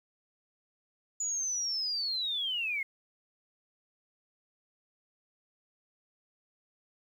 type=linear sweep; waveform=sine; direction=down; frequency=6960 to 2100 Hz; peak=-30 dBFS; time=1.2-2.83 s; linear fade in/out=5 ms; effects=10-bit